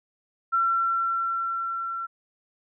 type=tone with level ramp; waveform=sine; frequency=1355 Hz; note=E6; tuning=47 cents sharp; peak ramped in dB=-19 to -29 dBFS; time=0.52-2.07 s; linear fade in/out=20 ms; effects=none